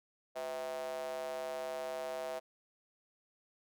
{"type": "tone with high-pass filter", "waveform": "square", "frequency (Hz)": 72, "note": "D2", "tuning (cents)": -34, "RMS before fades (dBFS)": -40, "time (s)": [0.35, 2.4], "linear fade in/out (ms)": 20, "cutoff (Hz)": 600, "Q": 6.7, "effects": []}